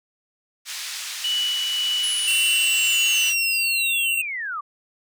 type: band-pass noise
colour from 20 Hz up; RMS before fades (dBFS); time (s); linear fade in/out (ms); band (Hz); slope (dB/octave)
white; -32; 0.65-3.35; 50; 1900 to 6200; 12
type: tone with tremolo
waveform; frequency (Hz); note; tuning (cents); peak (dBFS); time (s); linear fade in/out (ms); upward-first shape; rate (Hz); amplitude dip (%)
sine; 2954; F#7; -3; -20; 1.24-3.3; 5; triangle; 1.8; 30
type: linear sweep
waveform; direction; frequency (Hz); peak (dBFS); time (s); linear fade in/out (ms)
sine; down; 10350 to 1123; -26; 2.03-4.61; 10
type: tone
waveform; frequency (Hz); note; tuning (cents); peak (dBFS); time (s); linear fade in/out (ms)
square; 2736; F7; -36; -21; 2.27-4.22; 10
effects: none